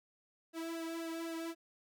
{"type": "tone with flanger", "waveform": "sawtooth", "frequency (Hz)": 329.6, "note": "E4", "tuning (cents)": 0, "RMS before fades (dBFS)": -41, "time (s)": [0.53, 1.55], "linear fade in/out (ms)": 50, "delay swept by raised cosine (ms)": [0.89, 2.09], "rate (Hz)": 3.9, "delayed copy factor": -0.95, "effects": []}